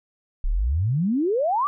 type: exponential sweep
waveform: sine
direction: up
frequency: 30.87 to 1200 Hz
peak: -19 dBFS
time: 0.44-1.67 s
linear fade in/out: 0 ms
effects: none